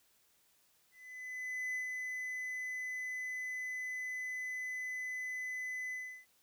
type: tone with ADSR envelope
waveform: triangle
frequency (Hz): 2011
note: B6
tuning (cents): +31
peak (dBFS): -33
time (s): 0.91-6.26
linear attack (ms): 840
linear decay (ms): 110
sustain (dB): -3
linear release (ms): 340
effects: white hiss -71 dBFS RMS until 6.42 s

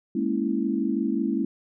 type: chord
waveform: sine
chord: A# half-diminished seventh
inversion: third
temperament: equal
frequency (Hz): 207.7 / 233.1 / 277.2 / 329.6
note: G#3 / A#3 / C#4 / E4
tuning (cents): 0 / 0 / 0 / 0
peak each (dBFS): -28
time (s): 0.15-1.45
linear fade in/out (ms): 5
effects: none

